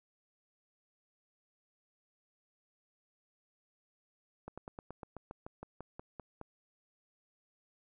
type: slowing click train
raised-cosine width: 1 ms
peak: -30 dBFS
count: 14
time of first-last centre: 4.48-6.414 s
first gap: 96 ms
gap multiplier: 1.07
effects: none